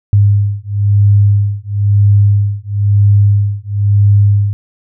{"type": "beating tone pair", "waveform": "sine", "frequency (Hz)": [101.3, 102.3], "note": ["G#2", "G#2"], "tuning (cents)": [-43, -26], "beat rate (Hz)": 1, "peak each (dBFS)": -10, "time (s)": [0.13, 4.53], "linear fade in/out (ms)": 0, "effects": []}